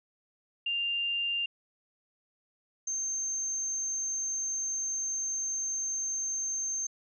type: tone pair in turn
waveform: sine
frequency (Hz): 2794 / 6325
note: F7 / G8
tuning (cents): 0 / +15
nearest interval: octave + major second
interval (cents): 1415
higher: second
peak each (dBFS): -28 / -30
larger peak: first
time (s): 0.66-1.46 / 2.87-6.87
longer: second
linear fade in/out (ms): 5
effects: none